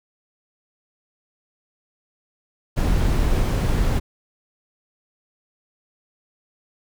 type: noise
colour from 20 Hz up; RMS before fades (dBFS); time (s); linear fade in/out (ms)
brown; -19; 2.76-4; 20
effects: none